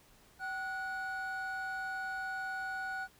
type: tone pair together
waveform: triangle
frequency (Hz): 766 / 1464.5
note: G5 / F#6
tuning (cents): -40 / -18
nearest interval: major seventh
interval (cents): 1122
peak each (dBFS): -38 / -35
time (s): 0.39-3.08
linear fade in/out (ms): 50
effects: tanh soft clip ceiling -29 dBFS + pink hiss -63 dBFS RMS until 3.19 s